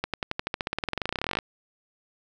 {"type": "accelerating click train", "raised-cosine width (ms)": 0.3, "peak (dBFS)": -11, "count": 30, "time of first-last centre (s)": [0.04, 1.388], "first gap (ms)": 97, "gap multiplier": 0.94, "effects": []}